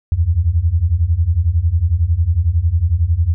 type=beating tone pair; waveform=sine; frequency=77.78 / 88.78 Hz; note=D#2 / F2; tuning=0 / +29 cents; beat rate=11 Hz; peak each=-16 / -14 dBFS; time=0.12-3.34 s; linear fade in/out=0 ms; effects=none